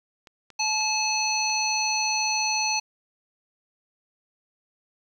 clicks, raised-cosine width 0.2 ms, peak -29 dBFS, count 4, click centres 0.272 / 0.503 / 0.809 / 1.498 s
harmonic tone, 863 Hz, A5, 34 cents flat, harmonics 1 / 3 / 5 / 7, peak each -28 / -28 / -28 / -28 dBFS, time 0.59-2.8 s, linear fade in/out 10 ms
effects 9-bit

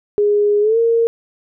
sine tone with pitch glide, 413.3 to 461.2 Hz, G#4 to A#4, -8 to -19 cents, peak -11 dBFS, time 0.18-1.07 s, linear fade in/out 0 ms, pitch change +189 cents, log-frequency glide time 0.61-0.78 s, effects none

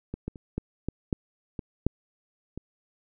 clicks, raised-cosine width 3 ms, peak -20 / -19 / -30 / -16 / -16 / -12 / -20 / -9 / -23 dBFS, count 9, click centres 0.14 / 0.28 / 0.358 / 0.58 / 0.886 / 1.128 / 1.592 / 1.866 / 2.576 s, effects none

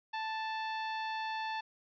sawtooth tone, 880 Hz, A5, in tune, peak -31 dBFS, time 0.13-1.61 s, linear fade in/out 10 ms, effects resampled to 11025 Hz + 12-bit

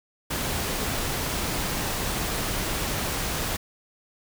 pink noise, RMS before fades -28 dBFS, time 0.3-3.57 s, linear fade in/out 10 ms, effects none

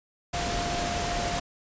sine tone in noise, 698.5 Hz, F5, in tune, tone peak -31 dBFS, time 0.33-1.4 s, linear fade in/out 10 ms, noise pink, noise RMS -30 dBFS, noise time 0.33-1.4 s, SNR -4 dB, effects resampled to 16000 Hz

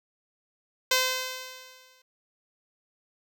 5% pulse tone with exponential decay, 514 Hz, C5, 31 cents flat, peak -8 dBFS, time 0.91-2.02 s, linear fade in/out 5 ms, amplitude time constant 240 ms, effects none

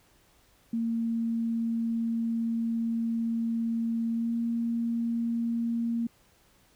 sine tone with pitch glide, 229.4 to 232.5 Hz, A#3 to A#3, -28 to -4 cents, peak -26 dBFS, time 0.73-6.07 s, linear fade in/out 5 ms, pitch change +24 cents, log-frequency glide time 4.12-4.34 s, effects pink hiss -63 dBFS RMS until 6.75 s

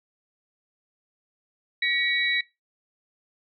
sine tone cluster, 1918 / 2253 / 3904 Hz, A#6 / C#7 / B7, +49 / +28 / -21 cents, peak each -25 / -27 / -27 dBFS, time 1.82-2.41 s, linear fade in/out 5 ms, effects noise-tail reverb RT60 0.2 s tail -19 dB re dry

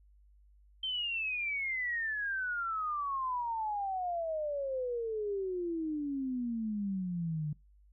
sine exponential sweep, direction down, 3136 to 146.83 Hz, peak -32 dBFS, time 0.83-7.53 s, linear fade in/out 5 ms, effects noise-tail reverb RT60 0.2 s tail -22 dB re dry + added 50 Hz sine -59 dBFS peak until 7.92 s

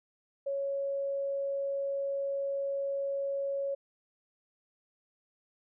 sine tone, 554.4 Hz, C#5, in tune, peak -30 dBFS, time 0.46-3.75 s, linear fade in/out 10 ms, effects none

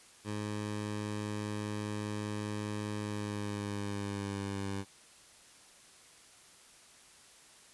15% pulse tone with pitch glide, 105 to 98.54 Hz, G#2 to G2, +19 to +10 cents, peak -29 dBFS, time 0.24-4.85 s, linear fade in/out 50 ms, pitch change -109 cents, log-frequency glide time 2.97-4.7 s, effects white hiss -58 dBFS RMS until 7.73 s + resampled to 24000 Hz

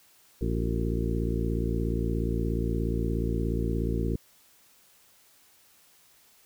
harmonic tone with a mistuned harmonic, 56.9 Hz, A#1, 41 cents flat, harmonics 1 / 2 / 3 / 4 / 5 / 6 / 7 / 8, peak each -29 / -32 / -34 / -35 / -36 / -37 / -37 / -38 dBFS, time 0.41-4.16 s, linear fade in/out 5 ms, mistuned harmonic 7, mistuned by -90 cents, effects white hiss -60 dBFS RMS until 6.45 s

